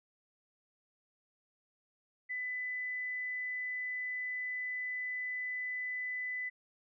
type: tone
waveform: sine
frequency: 2000 Hz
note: B6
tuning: 21 cents sharp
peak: -35 dBFS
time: 2.29-6.5 s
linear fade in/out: 20 ms
effects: none